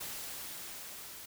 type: noise with level ramp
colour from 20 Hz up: white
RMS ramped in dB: -41 to -48 dBFS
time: 0-1.26 s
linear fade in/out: 10 ms
effects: none